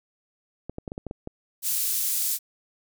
clicks, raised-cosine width 2 ms, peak -20 dBFS, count 8, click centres 0.696 / 0.784 / 0.878 / 0.919 / 0.979 / 1.067 / 1.111 / 1.274 s
pink high-pass noise, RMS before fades -26 dBFS, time 1.62-2.39 s, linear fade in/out 50 ms, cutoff 8500 Hz, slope 12 dB/octave
effects none

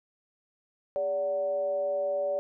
sine tone with frequency modulation, 576 Hz, D5, 34 cents flat, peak -26 dBFS, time 0.96-2.39 s, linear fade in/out 0 ms, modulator 169 Hz, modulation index 0.43, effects none

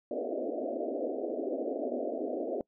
white band-pass noise, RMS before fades -34 dBFS, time 0.11-2.61 s, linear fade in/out 2 ms, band 240 to 680 Hz, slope 96 dB/octave, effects noise-tail reverb RT60 0.1 s tail -24 dB re dry

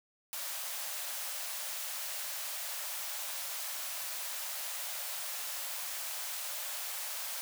white high-pass noise, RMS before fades -39 dBFS, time 0.33-7.41 s, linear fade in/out 0 ms, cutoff 530 Hz, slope 96 dB/octave, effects none

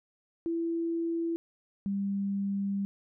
sine tone pair in turn, 333.7 / 198.42 Hz, E4 / G3, +21 / +21 cents, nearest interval major sixth, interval 900 cents, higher first, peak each -28 dBFS, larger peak neither, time 0.46-1.36 / 1.86-2.85 s, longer second, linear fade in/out 0 ms, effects none

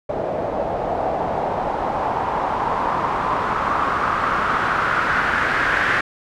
white noise with low-pass filter sweep, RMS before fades -21 dBFS, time 0.09-6.01 s, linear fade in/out 5 ms, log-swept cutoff 610 to 1700 Hz, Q 3.4, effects none

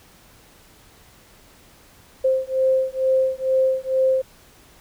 sine beating tone pair, 523.3 / 525.5 Hz, C5 / C5, 0 / +7 cents, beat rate 2.2 Hz, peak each -20 dBFS, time 2.24-4.22 s, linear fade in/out 10 ms, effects pink hiss -51 dBFS RMS until 4.8 s

